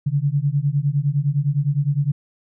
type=beating tone pair; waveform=sine; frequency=138.2 / 148 Hz; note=C#3 / D3; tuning=-5 / +14 cents; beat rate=9.8 Hz; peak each=-20 dBFS; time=0.06-2.12 s; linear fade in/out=10 ms; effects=none